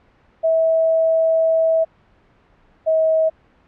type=tone pair in turn; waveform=sine; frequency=649 / 639.3 Hz; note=E5 / D#5; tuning=-27 / +47 cents; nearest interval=unison; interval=26 cents; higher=first; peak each=-13 dBFS; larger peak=neither; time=0.43-1.85 / 2.86-3.3 s; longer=first; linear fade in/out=20 ms; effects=pink hiss -55 dBFS RMS until 3.67 s + low-pass 2000 Hz 12 dB/octave